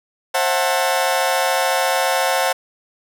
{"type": "chord", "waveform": "sawtooth", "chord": "F# half-diminished seventh", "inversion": "second", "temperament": "just", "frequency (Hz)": [532.8, 666, 740, 888], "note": ["C5", "E5", "F#5", "A5"], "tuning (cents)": [31, 18, 0, 16], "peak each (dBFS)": [-17, -20, -17, -19], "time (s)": [0.34, 2.53], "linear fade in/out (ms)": 10, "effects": []}